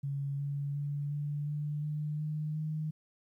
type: tone with pitch steps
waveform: sine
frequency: 140 / 142.04 / 144.1 / 146.2 / 148.32 / 150.48 / 152.67 / 154.89 Hz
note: C#3 / C#3 / D3 / D3 / D3 / D3 / D#3 / D#3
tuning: +18 / +43 / -33 / -7 / +17 / +42 / -33 / -8 cents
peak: -32 dBFS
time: 0.03-2.91 s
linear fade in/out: 10 ms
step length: 360 ms
effects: 12-bit